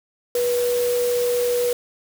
sine tone in noise, 486.3 Hz, B4, 27 cents flat, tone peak -18 dBFS, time 0.35-1.73 s, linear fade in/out 2 ms, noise white, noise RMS -31 dBFS, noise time 0.35-1.73 s, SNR +10 dB, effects none

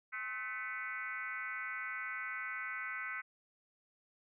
sine tone with frequency modulation, 1754 Hz, A6, 6 cents flat, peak -38 dBFS, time 0.12-3.22 s, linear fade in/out 20 ms, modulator 232 Hz, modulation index 2.2, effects none

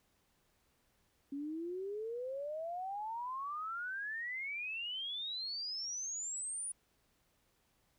sine exponential sweep, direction up, 274.5 to 9820 Hz, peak -38 dBFS, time 1.32-6.72 s, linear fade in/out 5 ms, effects pink hiss -75 dBFS RMS until 7.98 s

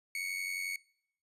40% pulse tone with amplitude modulation, 2217 Hz, C#7, in tune, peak -31 dBFS, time 0.15-0.76 s, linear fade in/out 2 ms, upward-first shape sine, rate 91.2 Hz, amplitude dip 60%, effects noise-tail reverb RT60 0.7 s tail -24 dB re dry + resampled to 32000 Hz

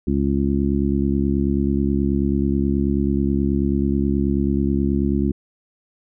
harmonic tone, 69.3 Hz, C#2, in tune, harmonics 1 / 2 / 3 / 4 / 5, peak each -23 / -26 / -21 / -23 / -25 dBFS, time 0.07-5.32 s, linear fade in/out 5 ms, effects none

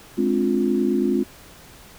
sine chord, D half-diminished seventh, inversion second, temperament just, 211.4 / 264.3 / 293.7 / 352.4 Hz, Ab3 / C4 / D4 / F4, +31 / +18 / 0 / +16 cents, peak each -23 / -22 / -28 / -22 dBFS, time 0.17-1.24 s, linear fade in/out 20 ms, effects pink hiss -46 dBFS RMS until 1.98 s

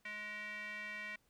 square tone with band-pass filter, 210.1 Hz, G#3, 20 cents sharp, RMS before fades -45 dBFS, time 0.05-1.16 s, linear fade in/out 5 ms, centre 2100 Hz, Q 9.2, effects pink hiss -75 dBFS RMS until 1.29 s

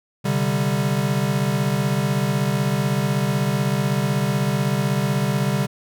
square chord, C suspended second, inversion none, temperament equal, 130.81 / 146.83 / 196 Hz, C3 / D3 / G3, 0 / 0 / 0 cents, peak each -24 dBFS, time 0.24-5.67 s, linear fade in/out 20 ms, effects none

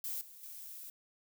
violet noise with level steps, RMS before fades -39 / -54 / -48 dBFS, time 0.04-0.9 s, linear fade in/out 2 ms, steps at 0.21 / 0.43 s, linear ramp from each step 2 ms, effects none

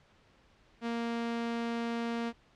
sawtooth tone, 233.1 Hz, A#3, in tune, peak -28 dBFS, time 0.81-2.33 s, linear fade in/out 50 ms, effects pink hiss -64 dBFS RMS until 2.55 s + low-pass 4000 Hz 12 dB/octave

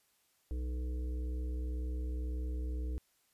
harmonic tone, 61.9 Hz, B1, 5 cents sharp, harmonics 1 / 3 / 5 / 7 / 8, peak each -34 / -55 / -48 / -53 / -58 dBFS, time 0.51-2.98 s, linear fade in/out 0 ms, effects white hiss -73 dBFS RMS until 3.33 s + resampled to 32000 Hz

